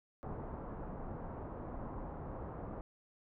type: low-pass noise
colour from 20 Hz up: pink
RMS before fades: -44 dBFS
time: 0.23-2.81 s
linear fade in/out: 0 ms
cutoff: 1100 Hz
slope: 24 dB/octave
effects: none